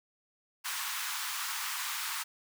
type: high-pass noise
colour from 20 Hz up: pink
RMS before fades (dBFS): -36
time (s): 0.64-2.24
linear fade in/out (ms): 20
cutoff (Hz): 940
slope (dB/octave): 48
effects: none